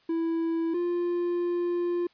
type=tone pair in turn; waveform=triangle; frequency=330 / 349.4 Hz; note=E4 / F4; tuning=+2 / +1 cents; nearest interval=minor second; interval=99 cents; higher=second; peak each=-23 dBFS; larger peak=neither; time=0.09-0.74 / 0.74-2.07 s; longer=second; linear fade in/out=5 ms; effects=white hiss -63 dBFS RMS until 2.13 s + resampled to 11025 Hz